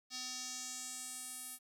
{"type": "tone with band-pass filter sweep", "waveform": "square", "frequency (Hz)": 253.3, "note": "B3", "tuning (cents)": 44, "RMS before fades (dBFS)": -45, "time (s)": [0.1, 1.59], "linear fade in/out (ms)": 50, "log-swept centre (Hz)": [5100, 11000], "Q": 2.8, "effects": ["11-bit"]}